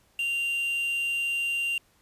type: tone with quantisation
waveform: triangle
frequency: 2777 Hz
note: F7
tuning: 10 cents flat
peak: -24 dBFS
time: 0.19-1.78 s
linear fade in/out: 2 ms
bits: 7
effects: pink hiss -64 dBFS RMS until 2.01 s + resampled to 32000 Hz